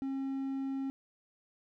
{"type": "tone", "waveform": "triangle", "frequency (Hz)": 270, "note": "C#4", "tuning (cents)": -45, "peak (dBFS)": -31, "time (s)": [0.02, 0.9], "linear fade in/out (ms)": 0, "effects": []}